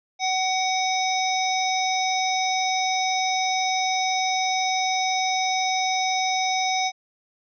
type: harmonic tone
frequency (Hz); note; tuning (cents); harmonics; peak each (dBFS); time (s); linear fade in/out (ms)
751; F#5; +26; 1 / 3 / 5 / 7 / 8; -23 / -28 / -30 / -31 / -32; 0.19-6.92; 50
effects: none